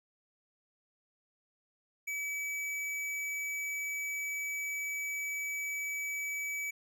square tone, 2289 Hz, D7, 45 cents flat, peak -35 dBFS, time 2.07-6.71 s, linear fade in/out 10 ms, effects none

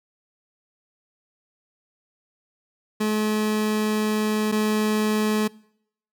30% pulse tone pair in turn, 214 / 214 Hz, A3 / A3, -48 / -48 cents, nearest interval unison, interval 0 cents, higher neither, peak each -18 / -17 dBFS, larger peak second, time 3-4.52 / 4.52-5.48 s, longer first, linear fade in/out 10 ms, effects noise-tail reverb RT60 0.7 s tail -24 dB re dry

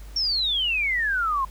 sine exponential sweep, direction down, 5588 to 1032 Hz, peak -21 dBFS, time 0.16-1.45 s, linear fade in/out 5 ms, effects added 50 Hz sine -38 dBFS peak until 1.5 s + pink hiss -51 dBFS RMS until 1.5 s

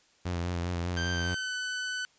sawtooth tone with vibrato, 87.31 Hz, F2, in tune, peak -26 dBFS, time 0.25-1.35 s, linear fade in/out 10 ms, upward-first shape triangle, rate 5 Hz, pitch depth 54 cents each way
sawtooth tone with pitch glide, 1568 to 1501.5 Hz, G6 to F#6, 0 to +25 cents, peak -28 dBFS, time 0.97-2.05 s, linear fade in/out 0 ms, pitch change -75 cents, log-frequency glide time 1.12-1.52 s
effects white hiss -64 dBFS RMS until 2.18 s + resampled to 16000 Hz

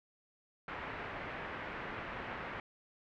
white low-pass noise, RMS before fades -43 dBFS, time 0.68-2.6 s, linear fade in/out 2 ms, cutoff 2100 Hz, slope 24 dB/octave, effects none

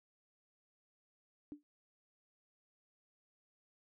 sine tone with exponential decay, 293.7 Hz, D4, in tune, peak -40 dBFS, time 1.52-1.63 s, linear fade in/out 0 ms, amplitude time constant 22 ms, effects none

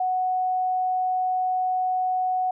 sine tone, 740 Hz, F#5, in tune, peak -21 dBFS, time 0-2.51 s, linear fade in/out 5 ms, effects none

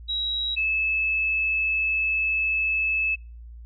sine tone pair in turn, 3857 / 2607 Hz, B7 / E7, -42 / -20 cents, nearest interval perfect fifth, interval 678 cents, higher first, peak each -24 / -21 dBFS, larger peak second, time 0.08-0.56 / 0.56-3.16 s, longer second, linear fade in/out 20 ms, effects noise-tail reverb RT60 0.3 s tail -22 dB re dry + added 58 Hz sine -39 dBFS peak until 3.65 s

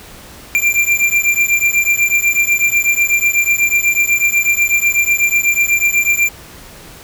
square beating tone pair, 2370 / 2378.1 Hz, D7 / D7, +15 / +21 cents, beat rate 8.1 Hz, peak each -15 dBFS, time 0.55-6.29 s, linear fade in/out 0 ms, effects pink hiss -37 dBFS RMS until 7.03 s

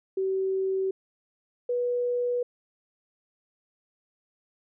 sine tone pair in turn, 382.3 / 488.3 Hz, G4 / B4, -43 / -20 cents, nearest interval major third, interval 423 cents, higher second, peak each -24 dBFS, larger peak neither, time 0.17-0.91 / 1.69-2.43 s, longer neither, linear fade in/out 5 ms, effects none

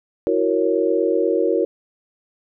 sine chord, F# dominant seventh, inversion third, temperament equal, 329.6 / 370 / 466.2 / 554.4 Hz, E4 / F#4 / A#4 / C#5, 0 / 0 / 0 / 0 cents, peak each -22 / -21 / -20 / -23 dBFS, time 0.27-1.65 s, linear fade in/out 0 ms, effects none

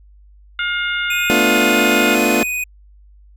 harmonic tone, 711 Hz, F5, 31 cents sharp, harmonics 2 / 3 / 4 / 5, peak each -20 / -24 / -26 / -28 dBFS, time 0.59-2.15 s, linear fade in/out 2 ms
square tone, 2489 Hz, D#7, in tune, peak -20 dBFS, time 1.1-2.64 s, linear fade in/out 5 ms
25% pulse chord, B half-diminished seventh, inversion third, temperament equal, 220 / 246.9 / 293.7 / 349.2 Hz, A3 / B3 / D4 / F4, 0 / 0 / 0 / 0 cents, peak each -16 dBFS, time 1.3-2.43 s, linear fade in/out 0 ms
effects added 50 Hz sine -43 dBFS peak until 3.36 s

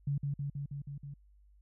sine tone with echo, 141.6 Hz, C#3, 37 cents sharp, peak -29 dBFS, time 0.07-0.18 s, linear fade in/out 5 ms, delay 160 ms, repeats 6, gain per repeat -2 dB, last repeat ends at 1.14 s, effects added 50 Hz sine -59 dBFS peak until 1.61 s

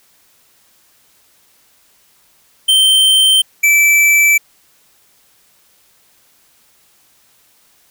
square tone pair in turn, 3116 / 2320 Hz, G7 / D7, -11 / -22 cents, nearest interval perfect fourth, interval 511 cents, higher first, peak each -8 dBFS, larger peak neither, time 2.68-3.42 / 3.63-4.38 s, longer second, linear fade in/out 10 ms, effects white hiss -53 dBFS RMS until 7.9 s

